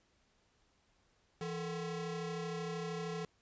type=ring-modulated tone; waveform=40% pulse; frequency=301 Hz; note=D4; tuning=43 cents sharp; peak=-34 dBFS; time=1.41-3.25 s; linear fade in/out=2 ms; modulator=134 Hz; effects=pink hiss -73 dBFS RMS until 3.41 s + resampled to 16000 Hz